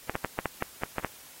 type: clicks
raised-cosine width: 0.5 ms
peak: -13 dBFS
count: 9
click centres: 0.096 / 0.154 / 0.247 / 0.389 / 0.457 / 0.624 / 0.835 / 0.983 / 1.047 s
effects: white hiss -50 dBFS RMS until 1.4 s + AAC 48 kbps